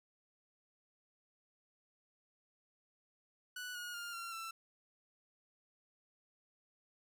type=tone with pitch steps; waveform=sawtooth; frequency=1480 / 1442.9 / 1406.7 / 1371.4 / 1336.9 Hz; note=F#6 / F#6 / F6 / F6 / E6; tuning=0 / -44 / +12 / -32 / +24 cents; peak=-39 dBFS; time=3.56-4.51 s; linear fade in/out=5 ms; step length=190 ms; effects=none